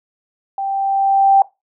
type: tone with level ramp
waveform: sine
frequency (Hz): 784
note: G5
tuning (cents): 0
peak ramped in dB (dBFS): -19 to -6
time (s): 0.58-1.42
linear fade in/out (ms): 2
effects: noise-tail reverb RT60 0.2 s tail -18 dB re dry